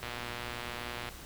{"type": "click train", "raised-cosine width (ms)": 0.3, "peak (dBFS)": -22, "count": 128, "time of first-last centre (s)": [0.03, 1.088], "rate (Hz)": 120, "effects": ["added 60 Hz sine -51 dBFS peak until 1.25 s", "pink hiss -48 dBFS RMS until 1.25 s"]}